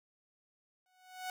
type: tone with exponential growth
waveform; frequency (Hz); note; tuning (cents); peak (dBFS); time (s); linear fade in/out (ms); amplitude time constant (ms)
sawtooth; 740; F#5; 0; -32; 0.86-1.3; 1; 95
effects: none